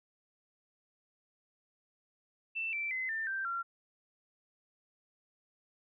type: tone with pitch steps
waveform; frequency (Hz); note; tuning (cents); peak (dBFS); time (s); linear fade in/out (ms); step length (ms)
sine; 2668 / 2336 / 2045 / 1791 / 1568.2 / 1373.1; E7 / D7 / C7 / A6 / G6 / F6; +20 / -10 / -40 / +30 / 0 / -30; -33; 2.55-3.63; 20; 180
effects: none